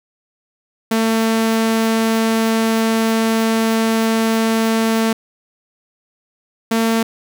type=tone pair in turn; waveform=sawtooth; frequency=224.2 / 226.2 Hz; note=A3 / A3; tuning=+33 / +48 cents; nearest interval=unison; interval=15 cents; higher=second; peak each=-10 dBFS; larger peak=neither; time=0.91-5.13 / 6.71-7.03 s; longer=first; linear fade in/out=5 ms; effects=none